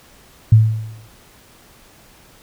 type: tone with exponential decay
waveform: sine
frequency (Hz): 110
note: A2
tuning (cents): 0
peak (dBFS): -3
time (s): 0.52-1.08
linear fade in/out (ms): 5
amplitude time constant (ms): 120
effects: pink hiss -48 dBFS RMS until 2.42 s